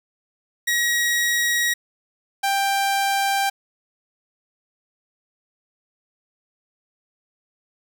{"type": "tone pair in turn", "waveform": "sawtooth", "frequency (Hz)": [1902, 788.9], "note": ["A#6", "G5"], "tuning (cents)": [34, 11], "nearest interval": "octave + minor third", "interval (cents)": 1523, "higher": "first", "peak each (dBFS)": -15, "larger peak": "neither", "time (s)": [[0.67, 1.74], [2.43, 3.5]], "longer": "neither", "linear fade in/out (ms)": 10, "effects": []}